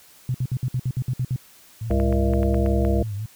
sine tone bursts, 126.7 Hz, B2, 45 cents sharp, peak -20 dBFS, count 10, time 0.29-1.361 s, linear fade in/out 2 ms, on 54 ms, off 59 ms
sine tone with vibrato, 106.9 Hz, A2, 49 cents flat, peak -26 dBFS, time 1.81-3.26 s, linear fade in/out 5 ms, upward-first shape triangle, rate 4.3 Hz, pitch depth 150 cents each way
harmonic tone, 67.2 Hz, C2, 47 cents sharp, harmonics 1 / 3 / 5 / 7 / 9 / 10, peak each -20 / -25 / -27 / -28 / -30 / -30 dBFS, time 1.9-3.03 s, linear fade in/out 5 ms
clicks, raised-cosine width 0.5 ms, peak -20 dBFS, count 8, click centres 1.911 / 2 / 2.126 / 2.336 / 2.431 / 2.544 / 2.662 / 2.85 s
effects white hiss -51 dBFS RMS until 3.35 s

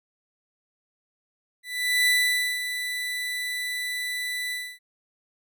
30% pulse tone with ADSR envelope, 1984 Hz, B6, 7 cents sharp, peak -15 dBFS, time 1.63-4.79 s, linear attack 440 ms, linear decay 520 ms, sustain -10 dB, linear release 270 ms, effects none

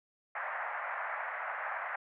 white band-pass noise, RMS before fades -38 dBFS, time 0.35-1.96 s, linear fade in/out 5 ms, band 610 to 2000 Hz, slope 48 dB/octave, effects none

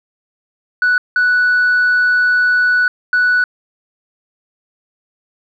sine tone bursts at uneven times, 1480 Hz, F#6, in tune, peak -8 dBFS, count 3, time 0.82-0.98 / 1.16-2.88 / 3.13-3.44 s, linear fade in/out 2 ms, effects tanh soft clip ceiling -8 dBFS

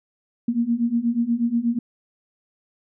sine beating tone pair, 230.4 / 238.7 Hz, A#3 / A#3, -20 / +41 cents, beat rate 8.3 Hz, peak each -23 / -21 dBFS, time 0.48-1.79 s, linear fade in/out 5 ms, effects none

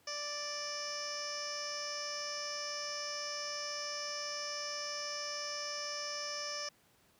15% pulse tone with low-pass filter, 587.3 Hz, D5, in tune, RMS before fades -40 dBFS, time 0.07-6.69 s, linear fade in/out 5 ms, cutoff 5400 Hz, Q 8.1, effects pink hiss -68 dBFS RMS until 7.19 s + high-pass 100 Hz 12 dB/octave

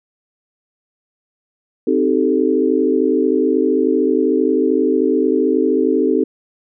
sine chord, A half-diminished seventh, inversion first, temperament equal with one note detuned, 261.6 / 311.1 / 387 / 440 Hz, C4 / Eb4 / G4 / A4, 0 / 0 / -22 / 0 cents, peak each -18 dBFS, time 1.87-6.24 s, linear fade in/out 5 ms, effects none

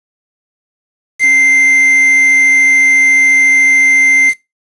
triangle tone with quantisation, 2087 Hz, C7, 5 cents flat, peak -4 dBFS, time 1.19-4.34 s, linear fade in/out 50 ms, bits 4, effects noise-tail reverb RT60 0.2 s tail -19 dB re dry + resampled to 24000 Hz

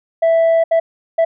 sine tone bursts at uneven times, 659.3 Hz, E5, in tune, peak -7 dBFS, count 3, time 0.22-0.64 / 0.71-0.8 / 1.18-1.25 s, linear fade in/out 10 ms, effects tanh soft clip ceiling -9 dBFS

